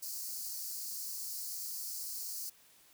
white high-pass noise, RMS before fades -41 dBFS, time 0.02-2.5 s, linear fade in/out 10 ms, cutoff 4300 Hz, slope 96 dB/octave, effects white hiss -63 dBFS RMS until 2.93 s

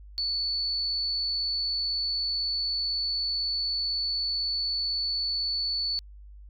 sine tone, 4458 Hz, C#8, 9 cents sharp, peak -26 dBFS, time 0.18-5.99 s, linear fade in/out 0 ms, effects added 50 Hz sine -44 dBFS peak until 6.49 s

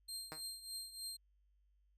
25% pulse tone with tremolo, 4186 Hz, C8, in tune, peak -37 dBFS, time 0.08-1.17 s, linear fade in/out 10 ms, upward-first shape triangle, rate 3.3 Hz, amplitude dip 80%
5% pulse tone with exponential decay, 156.9 Hz, D#3, 15 cents sharp, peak -32 dBFS, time 0.32-0.44 s, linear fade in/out 0 ms, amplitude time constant 25 ms
effects added 50 Hz sine -70 dBFS peak until 1.97 s

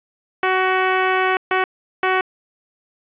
10% pulse tone bursts at uneven times, 374.3 Hz, F#4, 20 cents sharp, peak -7 dBFS, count 3, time 0.43-1.37 / 1.51-1.64 / 2.03-2.21 s, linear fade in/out 2 ms, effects resampled to 8000 Hz + 8-bit

